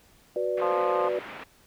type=chord; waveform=sine; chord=B minor; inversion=second; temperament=equal with one note detuned; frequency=370 / 492.2 / 587.3 Hz; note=F#4 / B4 / D5; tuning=0 / -6 / 0 cents; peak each=-30 / -29 / -29 dBFS; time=0.36-1.19 s; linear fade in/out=2 ms
type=band-pass noise; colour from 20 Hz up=white; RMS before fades=-41 dBFS; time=0.57-1.44 s; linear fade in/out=5 ms; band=150 to 2400 Hz; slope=24 dB/octave
type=harmonic tone; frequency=174.61 Hz; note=F3; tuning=in tune; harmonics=3 / 4 / 5 / 6 / 7; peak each=-32 / -32 / -32 / -32 / -32 dBFS; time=0.61-1.09 s; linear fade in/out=10 ms
effects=pink hiss -59 dBFS RMS until 1.66 s